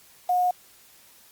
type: tone with quantisation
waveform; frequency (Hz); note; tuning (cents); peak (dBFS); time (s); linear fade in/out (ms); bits
sine; 722; F#5; -43; -19; 0.29-0.51; 5; 7
effects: white hiss -54 dBFS RMS until 1.31 s + Opus 48 kbps